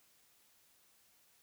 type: silence
effects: white hiss -69 dBFS RMS until 1.42 s